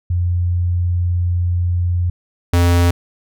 sine / square tone pair in turn, 88.1 / 86.89 Hz, F2 / F2, +16 / -8 cents, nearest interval unison, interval 24 cents, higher first, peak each -14 / -11 dBFS, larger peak second, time 0.1-2.1 / 2.53-2.91 s, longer first, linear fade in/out 5 ms, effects none

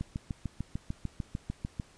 click train, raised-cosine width 5 ms, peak -21 dBFS, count 13, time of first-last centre 0.01-1.798 s, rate 6.71 Hz, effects pink hiss -59 dBFS RMS until 1.97 s + resampled to 22050 Hz

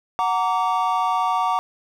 triangle chord, Gb augmented, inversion none, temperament just, 740 / 925 / 1156.2 Hz, Gb5 / Bb5 / D6, 0 / -14 / -27 cents, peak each -21 / -21 / -21 dBFS, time 0.19-1.59 s, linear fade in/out 0 ms, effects none

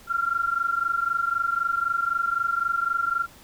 sine tone pair together, 1366 / 1389.9 Hz, F6 / F6, -39 / -9 cents, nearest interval unison, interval 30 cents, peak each -25 dBFS, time 0.07-3.27 s, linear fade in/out 50 ms, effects pink hiss -50 dBFS RMS until 3.43 s

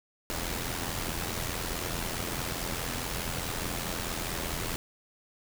pink noise with amplitude modulation, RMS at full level -31 dBFS, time 0.3-4.76 s, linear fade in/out 0 ms, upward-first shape sine, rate 84.7 Hz, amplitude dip 60%, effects none

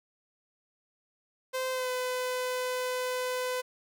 sawtooth tone with pitch glide, 517 to 504.6 Hz, C5 to B4, -21 to +37 cents, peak -26 dBFS, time 1.53-3.62 s, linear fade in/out 20 ms, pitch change -42 cents, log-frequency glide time 1.71-1.9 s, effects none

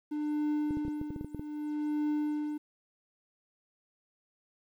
triangle tone with tremolo, 299.2 Hz, D4, 32 cents sharp, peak -25 dBFS, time 0.11-2.58 s, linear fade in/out 10 ms, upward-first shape triangle, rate 0.63 Hz, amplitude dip 90%
clicks, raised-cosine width 3 ms, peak -25 dBFS, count 11, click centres 0.708 / 0.771 / 0.851 / 0.881 / 1.014 / 1.105 / 1.162 / 1.211 / 1.246 / 1.347 / 1.395 s
effects 11-bit

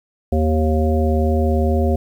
harmonic tone with a mistuned harmonic, 77.78 Hz, D#2, in tune, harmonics 1 / 3 / 5 / 7 / 9, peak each -16 / -21 / -23 / -24 / -26 dBFS, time 0.32-1.96 s, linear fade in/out 5 ms, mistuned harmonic 3, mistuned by +17 cents, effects 8-bit

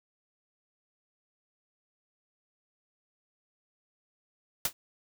white noise with exponential decay, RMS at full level -23 dBFS, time 4.65-4.73 s, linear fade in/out 2 ms, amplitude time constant 17 ms, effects none

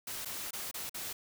white noise with dropouts, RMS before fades -40 dBFS, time 0.07-1.13 s, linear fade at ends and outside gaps 5 ms, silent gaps 0.249-0.256 / 0.508-0.531 / 0.713-0.741 / 0.895-0.943 s, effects none

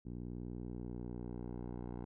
10% pulse tone with low-pass filter sweep, 60.3 Hz, B1, 41 cents flat, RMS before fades -44 dBFS, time 0.05-2.05 s, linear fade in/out 10 ms, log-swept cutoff 280 to 800 Hz, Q 0.97, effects none

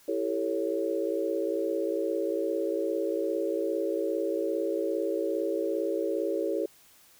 sine chord, A dominant seventh, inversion second, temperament equal with one note detuned, 329.6 / 392 / 449.5 / 554.4 Hz, E4 / G4 / A4 / C#5, 0 / 0 / +37 / 0 cents, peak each -32 dBFS, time 0.08-6.66 s, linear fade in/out 5 ms, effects white hiss -58 dBFS RMS until 7.19 s

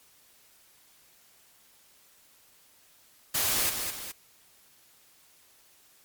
white noise with echo, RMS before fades -27 dBFS, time 3.34-3.7 s, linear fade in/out 10 ms, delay 210 ms, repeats 2, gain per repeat -6 dB, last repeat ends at 4.12 s, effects white hiss -60 dBFS RMS until 6.04 s + MP3 96 kbps

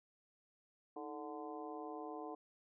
harmonic tone with a mistuned harmonic, 146.83 Hz, D3, in tune, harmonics 2 / 3 / 4 / 5 / 6 / 7, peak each -49 / -49 / -56 / -49 / -56 / -53 dBFS, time 0.96-2.35 s, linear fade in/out 5 ms, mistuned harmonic 2, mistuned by +110 cents, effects none

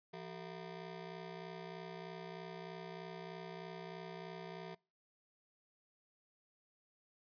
20% pulse ring-modulated tone, 277.2 Hz, C#4, in tune, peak -38 dBFS, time 0.13-4.75 s, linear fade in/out 10 ms, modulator 107 Hz, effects noise-tail reverb RT60 0.3 s tail -24 dB re dry + resampled to 11025 Hz

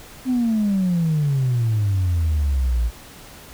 sine exponential sweep, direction down, 261.6 to 55 Hz, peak -15 dBFS, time 0.25-2.91 s, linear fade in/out 50 ms, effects tanh soft clip ceiling -14 dBFS + pink hiss -42 dBFS RMS until 3.53 s

